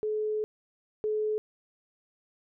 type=tone pair in turn; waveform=sine; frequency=428.2 / 428.2 Hz; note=A4 / A4; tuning=-47 / -47 cents; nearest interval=unison; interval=0 cents; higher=neither; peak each=-27 / -26 dBFS; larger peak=second; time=0.03-0.44 / 1.04-1.38 s; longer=first; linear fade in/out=0 ms; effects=none